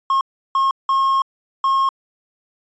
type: tone bursts at uneven times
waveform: triangle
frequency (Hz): 1079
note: C#6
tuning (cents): -47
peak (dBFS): -12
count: 4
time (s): 0.1-0.21 / 0.55-0.71 / 0.89-1.22 / 1.64-1.89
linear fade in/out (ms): 2
effects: resampled to 16000 Hz